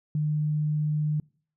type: tone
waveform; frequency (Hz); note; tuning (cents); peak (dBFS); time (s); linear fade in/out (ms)
sine; 151.3; D#3; -48; -23; 0.15-1.2; 2
effects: noise-tail reverb RT60 0.5 s tail -26 dB re dry